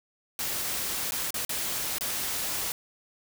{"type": "noise with dropouts", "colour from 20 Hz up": "white", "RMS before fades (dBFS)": -31, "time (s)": [0.39, 2.72], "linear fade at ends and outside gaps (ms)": 1, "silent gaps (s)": [[1.109, 1.12], [1.306, 1.342], [1.45, 1.493], [1.984, 2.009]], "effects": []}